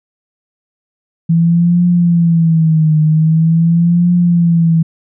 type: tone with vibrato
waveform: sine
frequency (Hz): 164.81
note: E3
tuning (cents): 0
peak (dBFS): -7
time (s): 1.29-4.83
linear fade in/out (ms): 10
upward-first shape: triangle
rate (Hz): 0.44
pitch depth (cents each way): 120
effects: none